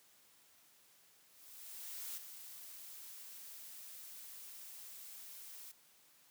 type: noise with ADSR envelope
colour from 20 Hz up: blue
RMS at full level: -44 dBFS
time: 1.29-5.72 s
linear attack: 880 ms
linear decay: 15 ms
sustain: -8 dB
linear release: 11 ms
effects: white hiss -67 dBFS RMS until 6.3 s + high-pass 100 Hz 12 dB/octave